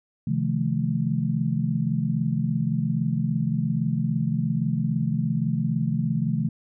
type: chord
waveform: sine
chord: F dominant seventh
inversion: second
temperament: just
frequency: 130.96 / 157.15 / 174.61 / 218.3 Hz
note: C3 / Eb3 / F3 / A3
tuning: +2 / +18 / 0 / -13 cents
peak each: -27 / -26 / -29 / -27 dBFS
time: 0.27-6.49 s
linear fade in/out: 5 ms
effects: none